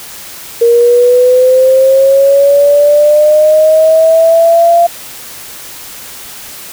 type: linear sweep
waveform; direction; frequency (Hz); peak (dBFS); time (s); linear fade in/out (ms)
sine; up; 466.2 to 689; -3; 0.61-4.87; 10
effects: white hiss -28 dBFS RMS until 6.72 s